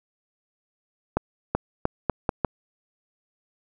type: accelerating click train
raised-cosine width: 1 ms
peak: -7 dBFS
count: 6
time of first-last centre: 1.17-2.447 s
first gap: 380 ms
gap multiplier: 0.8
effects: none